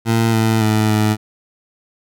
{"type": "tone with pitch steps", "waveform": "20% pulse", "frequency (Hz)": [114, 111.6, 108.4, 107.3], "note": ["A#2", "A2", "A2", "A2"], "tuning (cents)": [-38, 25, -25, -43], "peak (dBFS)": -8, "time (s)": [0.05, 1.17], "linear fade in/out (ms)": 50, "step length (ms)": 280, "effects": []}